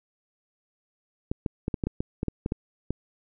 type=clicks; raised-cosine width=3 ms; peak=-14 dBFS; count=12; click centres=1.315 / 1.462 / 1.681 / 1.742 / 1.838 / 1.87 / 2.005 / 2.231 / 2.283 / 2.461 / 2.521 / 2.906 s; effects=none